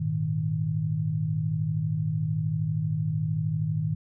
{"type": "chord", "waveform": "sine", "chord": "Ab suspended second", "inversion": "none", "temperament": "just", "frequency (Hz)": [103.83, 116.8, 155.74], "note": ["Ab2", "Bb2", "Eb3"], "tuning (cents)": [0, 4, 2], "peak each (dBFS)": [-31, -32, -26], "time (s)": [0, 3.95], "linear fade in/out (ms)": 10, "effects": []}